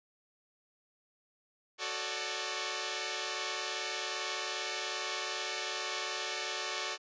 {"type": "chord", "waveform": "5% pulse", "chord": "D major seventh", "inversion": "first", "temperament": "equal with one note detuned", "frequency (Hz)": [370, 440, 554.4, 594.2], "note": ["F#4", "A4", "C#5", "D5"], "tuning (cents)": [0, 0, 0, 20], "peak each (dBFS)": [-29, -28, -31, -28], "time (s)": [1.78, 6.98], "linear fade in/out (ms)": 50, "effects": ["resampled to 16000 Hz"]}